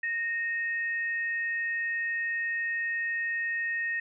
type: tone pair together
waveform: sine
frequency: 1854 / 2586 Hz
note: A#6 / E7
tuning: -10 / -34 cents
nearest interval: tritone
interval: 576 cents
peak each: -28 / -40 dBFS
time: 0.03-4 s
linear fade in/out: 5 ms
effects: none